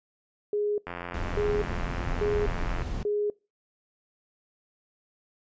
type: tone bursts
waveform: sine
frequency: 415.3 Hz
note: G#4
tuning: in tune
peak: -24 dBFS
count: 4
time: 0.53-3.3 s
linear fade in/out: 2 ms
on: 250 ms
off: 590 ms
type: click train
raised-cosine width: 0.5 ms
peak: -20 dBFS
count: 171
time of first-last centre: 0.87-2.82 s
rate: 87.2 Hz
type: noise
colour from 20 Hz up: brown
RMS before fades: -31 dBFS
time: 1.14-3.03 s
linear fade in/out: 2 ms
effects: noise-tail reverb RT60 0.3 s tail -24 dB re dry + resampled to 16000 Hz